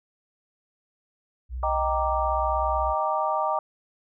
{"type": "tone with vibrato", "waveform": "sine", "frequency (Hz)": 62.1, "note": "B1", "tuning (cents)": 10, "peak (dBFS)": -29, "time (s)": [1.49, 2.95], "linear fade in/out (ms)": 50, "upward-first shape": "triangle", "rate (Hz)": 16, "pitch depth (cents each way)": 110}
{"type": "chord", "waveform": "sine", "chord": "Eb major seventh", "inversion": "none", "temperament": "equal", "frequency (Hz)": [622.3, 784, 932.3, 1174.7], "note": ["Eb5", "G5", "Bb5", "D6"], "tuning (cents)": [0, 0, 0, 0], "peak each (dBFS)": -28, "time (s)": [1.63, 3.59], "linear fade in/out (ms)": 2}
{"effects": []}